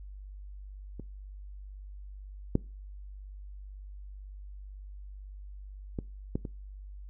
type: clicks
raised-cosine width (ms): 3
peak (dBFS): -27 / -11 / -20 / -17 / -24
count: 5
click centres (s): 0.997 / 2.554 / 5.988 / 6.355 / 6.452
effects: noise-tail reverb RT60 0.3 s tail -23 dB re dry + added 49 Hz sine -42 dBFS peak until 7.09 s